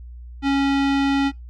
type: tone with low-pass filter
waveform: square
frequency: 276.6 Hz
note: C#4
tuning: 4 cents flat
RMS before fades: -19 dBFS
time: 0.42-1.32 s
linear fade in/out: 50 ms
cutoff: 3600 Hz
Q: 1.1
effects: noise-tail reverb RT60 0.2 s tail -23 dB re dry + added 60 Hz sine -35 dBFS peak until 1.49 s